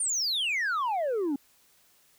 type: exponential sweep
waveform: sine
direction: down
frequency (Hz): 9397 to 264.9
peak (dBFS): -23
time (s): 0-1.36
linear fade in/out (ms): 5
effects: tanh soft clip ceiling -25 dBFS + white hiss -63 dBFS RMS until 2.18 s